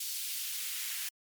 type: noise with high-pass filter sweep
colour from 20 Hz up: white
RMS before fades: -37 dBFS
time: 0-1.09 s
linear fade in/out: 5 ms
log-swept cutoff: 3700 to 1800 Hz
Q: 1.1
effects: MP3 96 kbps